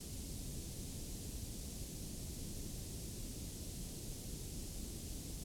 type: band-stop noise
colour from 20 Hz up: pink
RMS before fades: -45 dBFS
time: 0-5.44 s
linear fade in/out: 10 ms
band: 300 to 5900 Hz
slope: 12 dB/octave
effects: low-pass 11000 Hz 12 dB/octave